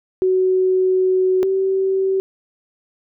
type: tone pair in turn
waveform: sine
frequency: 372.9 / 383.4 Hz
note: F#4 / G4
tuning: +14 / -38 cents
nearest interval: unison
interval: 48 cents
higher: second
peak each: -13 / -15 dBFS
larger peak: first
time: 0.22-1.43 / 1.43-2.2 s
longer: first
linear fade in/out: 0 ms
effects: none